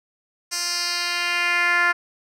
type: tone with band-pass filter sweep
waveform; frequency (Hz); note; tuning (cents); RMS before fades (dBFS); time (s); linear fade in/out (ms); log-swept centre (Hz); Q
10% pulse; 349.2; F4; 0; -22; 0.51-1.93; 20; 6600 to 1600; 2.1
effects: none